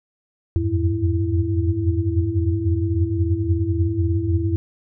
sine tone cluster, 83.9 / 87.6 / 93.7 / 104.2 / 331.6 Hz, E2 / F2 / F#2 / G#2 / E4, +31 / +6 / +22 / +6 / +10 cents, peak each -24 dBFS, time 0.56-4.56 s, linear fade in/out 0 ms, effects none

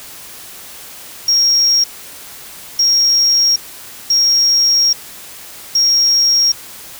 sine tone bursts at uneven times, 5588 Hz, F8, in tune, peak -7 dBFS, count 4, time 1.28-1.84 / 2.79-3.56 / 4.1-4.93 / 5.75-6.52 s, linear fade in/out 5 ms, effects tanh soft clip ceiling -7 dBFS + white hiss -34 dBFS RMS until 6.99 s

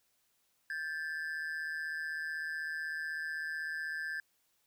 triangle ring-modulated tone, 1661.2 Hz, G#6, in tune, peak -31 dBFS, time 0.7-4.2 s, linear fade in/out 0 ms, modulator 78 Hz, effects white hiss -75 dBFS RMS until 4.66 s

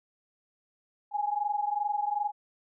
sine tone pair together, 821 / 843.6 Hz, G#5 / G#5, -20 / +27 cents, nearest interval unison, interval 47 cents, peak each -29 / -31 dBFS, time 1.11-2.32 s, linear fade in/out 50 ms, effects none

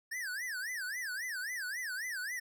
square tone with vibrato, 1723 Hz, A6, 37 cents flat, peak -37 dBFS, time 0.11-2.4 s, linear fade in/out 10 ms, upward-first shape sine, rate 3.7 Hz, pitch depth 280 cents each way, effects none

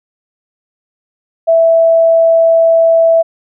sine tone, 659.3 Hz, E5, in tune, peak -5 dBFS, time 1.47-3.23 s, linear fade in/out 20 ms, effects none

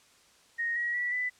sine tone with pitch steps, 1865 / 1906.4 / 1948.7 / 1991.9 Hz, A#6 / A#6 / B6 / B6, 0 / +38 / -24 / +14 cents, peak -28 dBFS, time 0.58-1.3 s, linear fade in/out 20 ms, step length 180 ms, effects white hiss -61 dBFS RMS until 1.39 s + low-pass 8000 Hz 12 dB/octave

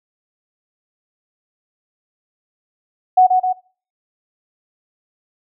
sine tone with echo, 740 Hz, F#5, in tune, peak -6 dBFS, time 3.17-3.27 s, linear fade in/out 10 ms, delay 130 ms, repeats 2, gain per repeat -4 dB, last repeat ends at 3.53 s, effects noise-tail reverb RT60 0.4 s tail -21 dB re dry

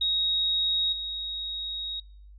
sine tone with level steps, 3776 Hz, A#7, 22 cents sharp, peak -23 / -31 dBFS, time 0.01-2 s, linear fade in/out 5 ms, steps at 0.92 s, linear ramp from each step 10 ms, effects noise-tail reverb RT60 0.5 s tail -25 dB re dry + added 50 Hz sine -46 dBFS peak until 2.38 s

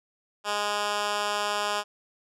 10% pulse tone with high-pass filter, 206.6 Hz, G#3, 9 cents flat, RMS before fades -28 dBFS, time 0.44-1.84 s, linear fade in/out 50 ms, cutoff 690 Hz, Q 0.6, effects low-pass 8000 Hz 12 dB/octave

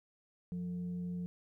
sine tone with frequency modulation, 177 Hz, F3, 23 cents sharp, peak -36 dBFS, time 0.52-1.26 s, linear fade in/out 0 ms, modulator 270 Hz, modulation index 0.25, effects 13-bit

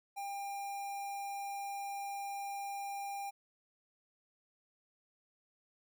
square tone with notch filter, 799 Hz, G5, 33 cents sharp, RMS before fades -41 dBFS, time 0.16-3.31 s, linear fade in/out 20 ms, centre 3500 Hz, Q 1.3, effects none

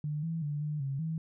sine tone with pitch steps, 149.8 / 164.1 / 146.8 / 150.5 / 136.7 / 160.9 Hz, D3 / E3 / D3 / D3 / C#3 / E3, +35 / -8 / 0 / +43 / -24 / -42 cents, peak -31 dBFS, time 0.04-1.18 s, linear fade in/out 2 ms, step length 190 ms, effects none

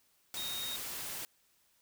sine tone in noise, 3729 Hz, A#7, in tune, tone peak -38 dBFS, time 0.37-0.76 s, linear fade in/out 0 ms, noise white, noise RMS -41 dBFS, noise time 0.34-1.25 s, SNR 0 dB, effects white hiss -71 dBFS RMS until 1.81 s

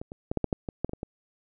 clicks, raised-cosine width 2 ms, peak -23 / -26 / -15 / -12 / -11 / -12 / -19 / -12 / -23 / -20 / -20 dBFS, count 11, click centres 0.015 / 0.119 / 0.315 / 0.373 / 0.443 / 0.528 / 0.688 / 0.846 / 0.894 / 0.934 / 1.031 s, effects none

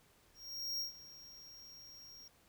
square tone with ADSR envelope, 5588 Hz, F8, in tune, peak -36 dBFS, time 0.34-2.28 s, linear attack 460 ms, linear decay 120 ms, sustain -17 dB, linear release 3 ms, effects pink hiss -68 dBFS RMS until 2.48 s

